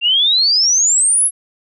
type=exponential sweep; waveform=sine; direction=up; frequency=2733 to 11180 Hz; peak=-10 dBFS; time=0.01-1.31 s; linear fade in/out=50 ms; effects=none